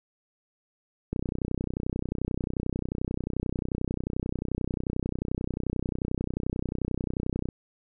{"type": "click train", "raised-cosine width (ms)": 3, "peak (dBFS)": -16, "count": 200, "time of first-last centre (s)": [1.13, 7.488], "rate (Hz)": 31.3, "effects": []}